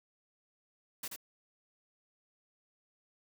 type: noise with echo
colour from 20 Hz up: white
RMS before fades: -40 dBFS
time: 1.03-1.08 s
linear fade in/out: 5 ms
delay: 82 ms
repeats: 1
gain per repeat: -4 dB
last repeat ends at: 1.162 s
effects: none